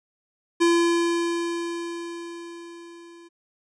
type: tone with level ramp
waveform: square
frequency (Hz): 340.4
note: F4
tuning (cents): -44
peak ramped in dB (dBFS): -16 to -46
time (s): 0.6-3.29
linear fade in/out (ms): 20
effects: resampled to 22050 Hz